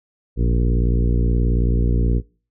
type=harmonic tone with a mistuned harmonic; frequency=58.7 Hz; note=A#1; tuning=13 cents sharp; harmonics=1 / 2 / 3 / 4 / 5 / 6 / 7 / 8; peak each=-16 / -22 / -26 / -28 / -30 / -32 / -33 / -34 dBFS; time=0.36-2.22 s; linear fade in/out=50 ms; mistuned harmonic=1; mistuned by=-120 cents; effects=noise-tail reverb RT60 0.4 s tail -25 dB re dry